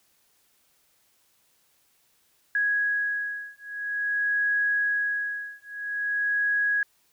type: beating tone pair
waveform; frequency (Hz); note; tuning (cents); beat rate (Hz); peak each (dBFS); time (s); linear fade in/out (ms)
sine; 1661.2 / 1661.69; G#6 / G#6; 0 / 0; 0.49; -27; 2.55-6.83; 2
effects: white hiss -66 dBFS RMS until 7.12 s